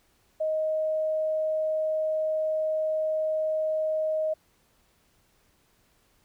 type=tone; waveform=sine; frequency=626 Hz; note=D#5; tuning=10 cents sharp; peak=-24 dBFS; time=0.4-4.34 s; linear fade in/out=10 ms; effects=pink hiss -66 dBFS RMS until 6.24 s